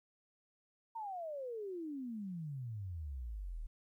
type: exponential sweep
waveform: sine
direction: down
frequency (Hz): 932.3 to 36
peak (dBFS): -40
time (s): 0.95-3.67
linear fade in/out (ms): 10
effects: 13-bit